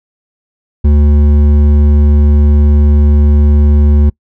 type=tone with hard clipping; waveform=sine; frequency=73.42 Hz; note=D2; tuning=in tune; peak=-6 dBFS; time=0.84-4.1 s; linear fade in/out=10 ms; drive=9 dB; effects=noise-tail reverb RT60 0.1 s tail -25 dB re dry